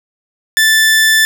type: tone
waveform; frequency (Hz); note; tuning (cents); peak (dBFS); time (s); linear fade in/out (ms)
sawtooth; 1760; A6; 0; -4; 0.57-1.25; 0
effects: none